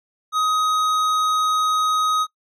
triangle tone with tanh clipping, 1258 Hz, D#6, 19 cents sharp, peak -19 dBFS, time 0.32-2.27 s, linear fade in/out 50 ms, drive 17 dB, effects noise-tail reverb RT60 0.1 s tail -21 dB re dry

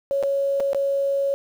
sine tone with dropouts, 554.4 Hz, C#5, in tune, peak -19 dBFS, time 0.11-1.34 s, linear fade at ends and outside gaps 0 ms, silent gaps 0.227-0.235 / 0.6-0.604 / 0.732-0.747 s, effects 8-bit

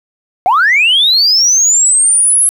sine linear sweep, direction up, 685 to 10950 Hz, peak -5 dBFS, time 0.46-2.49 s, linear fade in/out 0 ms, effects tanh soft clip ceiling -3 dBFS + 7-bit

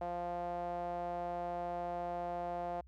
sawtooth tone with band-pass filter, 174.61 Hz, F3, in tune, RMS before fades -39 dBFS, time 0.01-2.81 s, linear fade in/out 5 ms, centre 680 Hz, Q 4.3, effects added 64 Hz sine -55 dBFS peak until 2.87 s

